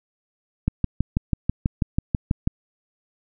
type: click train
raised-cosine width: 5 ms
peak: -7 dBFS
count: 12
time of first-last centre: 0.68-2.474 s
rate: 6.13 Hz
effects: none